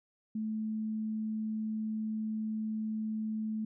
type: tone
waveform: sine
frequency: 217.6 Hz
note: A3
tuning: 19 cents flat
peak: -32 dBFS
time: 0.35-3.65 s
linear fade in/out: 5 ms
effects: none